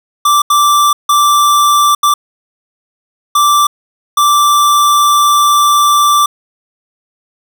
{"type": "tone bursts at uneven times", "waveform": "square", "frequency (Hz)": 1172, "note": "D6", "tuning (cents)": -4, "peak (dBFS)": -7, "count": 6, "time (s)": [[0.25, 0.42], [0.5, 0.93], [1.09, 1.95], [2.03, 2.14], [3.35, 3.67], [4.17, 6.26]], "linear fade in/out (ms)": 5, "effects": []}